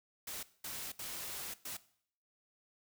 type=noise bursts at uneven times; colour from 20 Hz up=white; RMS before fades=-43 dBFS; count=4; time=0.27-0.43 / 0.64-0.92 / 0.99-1.54 / 1.65-1.77 s; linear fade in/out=5 ms; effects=noise-tail reverb RT60 0.6 s tail -18 dB re dry